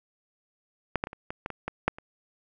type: clicks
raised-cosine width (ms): 0.5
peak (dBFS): -10 / -12 / -20 / -26 / -19 / -17 / -20 / -16 / -7 / -27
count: 10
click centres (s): 0.957 / 1.039 / 1.071 / 1.131 / 1.305 / 1.461 / 1.503 / 1.68 / 1.88 / 1.985
effects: none